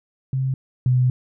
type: tone pair in turn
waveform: sine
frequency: 132.3 / 126.34 Hz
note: C3 / B2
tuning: +20 / +40 cents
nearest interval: minor second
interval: 80 cents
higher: first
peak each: -19 / -14 dBFS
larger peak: second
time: 0.33-0.54 / 0.86-1.1 s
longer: second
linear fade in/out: 2 ms
effects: none